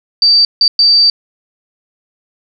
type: tone bursts at uneven times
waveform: sine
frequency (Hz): 4639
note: D8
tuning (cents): -22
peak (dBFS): -5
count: 3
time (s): 0.22-0.45 / 0.61-0.68 / 0.79-1.1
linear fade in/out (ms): 2
effects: none